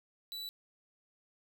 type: tone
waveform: 45% pulse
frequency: 3951 Hz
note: B7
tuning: in tune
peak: -40 dBFS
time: 0.32-0.49 s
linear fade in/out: 0 ms
effects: none